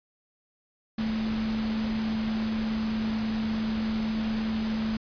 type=tone in noise; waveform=sine; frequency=220 Hz; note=A3; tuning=in tune; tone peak=-26 dBFS; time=0.98-4.97 s; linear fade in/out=5 ms; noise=pink; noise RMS=-37 dBFS; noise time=0.98-4.97 s; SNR=+8 dB; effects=resampled to 11025 Hz